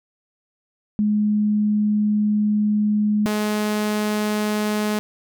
sine / sawtooth tone pair in turn, 210 / 211.2 Hz, G#3 / G#3, +19 / +29 cents, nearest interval unison, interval 10 cents, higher second, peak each -16 dBFS, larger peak neither, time 0.99-3.26 / 3.26-4.99 s, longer first, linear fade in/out 0 ms, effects none

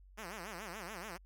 5% pulse tone with vibrato, 193.6 Hz, G3, 21 cents flat, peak -32 dBFS, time 0.17-1.18 s, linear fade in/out 20 ms, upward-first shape sine, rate 7 Hz, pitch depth 250 cents each way, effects added 47 Hz sine -56 dBFS peak until 1.25 s

